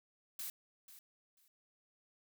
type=noise with echo; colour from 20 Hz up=blue; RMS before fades=-43 dBFS; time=0.39-0.5 s; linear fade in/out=2 ms; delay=490 ms; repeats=2; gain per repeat=-14 dB; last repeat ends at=1.48 s; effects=none